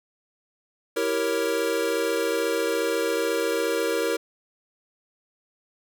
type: chord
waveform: square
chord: E diminished seventh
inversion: none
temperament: equal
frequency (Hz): 329.6 / 392 / 466.2 / 554.4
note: E4 / G4 / Bb4 / Db5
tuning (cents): 0 / 0 / 0 / 0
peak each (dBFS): -31 / -31 / -26 / -31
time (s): 0.96-4.17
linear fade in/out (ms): 10
effects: none